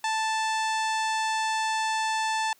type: harmonic tone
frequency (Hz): 880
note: A5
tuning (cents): 0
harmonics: 1 / 2 / 3 / 4 / 5 / 6 / 7 / 8 / 9 / 10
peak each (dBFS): -26 / -32 / -36 / -38 / -40 / -42 / -43 / -44 / -45 / -46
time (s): 0.04-2.53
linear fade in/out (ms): 2
effects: white hiss -61 dBFS RMS until 2.59 s + high-pass 100 Hz 12 dB/octave